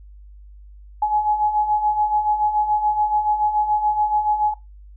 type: beating tone pair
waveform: sine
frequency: 839 / 846 Hz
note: G#5 / G#5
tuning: +17 / +32 cents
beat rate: 7 Hz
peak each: -24 / -18 dBFS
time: 1.02-4.54 s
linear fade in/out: 5 ms
effects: noise-tail reverb RT60 0.2 s tail -17 dB re dry + added 50 Hz sine -40 dBFS peak until 4.96 s